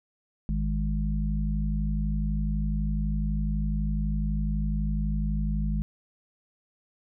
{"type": "harmonic tone", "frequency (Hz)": 52, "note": "G#1", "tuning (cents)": 3, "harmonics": [1, 3, 4], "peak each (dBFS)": [-26, -31, -32], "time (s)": [0.49, 5.82], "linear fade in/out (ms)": 0, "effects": []}